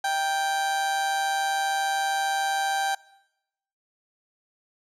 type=tone with amplitude modulation; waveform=30% pulse; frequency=785 Hz; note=G5; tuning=2 cents sharp; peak=-19 dBFS; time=0.04-2.95 s; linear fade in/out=5 ms; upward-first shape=sine; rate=153 Hz; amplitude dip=40%; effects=noise-tail reverb RT60 0.9 s tail -23 dB re dry + low-pass 11000 Hz 12 dB/octave